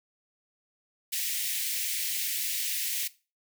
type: high-pass noise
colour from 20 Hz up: white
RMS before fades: -31 dBFS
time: 1.12-3.08 s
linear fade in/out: 10 ms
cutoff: 1900 Hz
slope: 48 dB/octave
effects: noise-tail reverb RT60 0.3 s tail -18 dB re dry